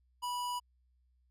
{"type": "tone", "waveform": "square", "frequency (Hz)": 980, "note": "B5", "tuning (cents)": -14, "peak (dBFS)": -35, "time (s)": [0.22, 0.6], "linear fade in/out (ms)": 20, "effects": ["added 62 Hz sine -68 dBFS peak until 1.3 s", "resampled to 32000 Hz"]}